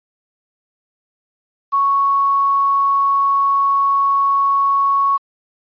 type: tone with quantisation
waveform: sine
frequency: 1108.7 Hz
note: C#6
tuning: in tune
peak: -12 dBFS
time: 1.72-5.18 s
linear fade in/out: 20 ms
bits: 7
effects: resampled to 11025 Hz